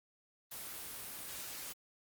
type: noise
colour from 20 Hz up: white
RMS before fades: -45 dBFS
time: 0.51-1.73 s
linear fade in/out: 10 ms
effects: Opus 24 kbps

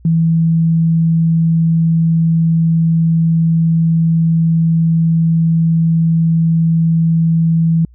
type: tone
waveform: sine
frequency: 163.9 Hz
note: E3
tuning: 10 cents flat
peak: -9 dBFS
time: 0.05-7.85 s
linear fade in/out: 2 ms
effects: added 60 Hz sine -40 dBFS peak until 7.94 s

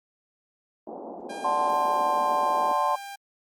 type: band-pass noise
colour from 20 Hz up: white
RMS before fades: -38 dBFS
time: 0.87-2.73 s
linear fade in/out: 5 ms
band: 210 to 840 Hz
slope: 48 dB/octave
type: tone with pitch glide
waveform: sawtooth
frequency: 803 to 797 Hz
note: G5 to G5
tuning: +41 to +28 cents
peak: -33 dBFS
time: 1.29-3.16 s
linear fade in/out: 10 ms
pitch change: -13 cents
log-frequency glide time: 1.64-2.12 s
type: chord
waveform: sine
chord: D dominant seventh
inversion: none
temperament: equal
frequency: 587.3 / 740 / 880 / 1046.5 Hz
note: D5 / F#5 / A5 / C6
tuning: 0 / 0 / 0 / 0 cents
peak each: -30 / -29 / -26 / -25 dBFS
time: 1.44-2.96 s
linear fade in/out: 10 ms
effects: Opus 32 kbps

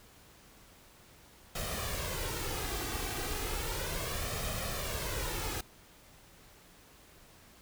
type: noise with flanger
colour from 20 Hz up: pink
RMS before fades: -36 dBFS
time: 1.55-5.61 s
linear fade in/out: 5 ms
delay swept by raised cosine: 1.6 to 2.6 ms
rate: 0.34 Hz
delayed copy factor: +0.6
effects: pink hiss -58 dBFS RMS until 7.61 s

